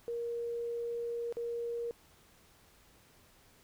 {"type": "tone with dropouts", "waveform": "sine", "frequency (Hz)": 470.5, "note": "A#4", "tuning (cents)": 16, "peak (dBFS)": -34, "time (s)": [0.08, 1.91], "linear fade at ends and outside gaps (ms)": 0, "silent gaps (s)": [1.325, 1.369], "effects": ["pink hiss -63 dBFS RMS until 3.63 s"]}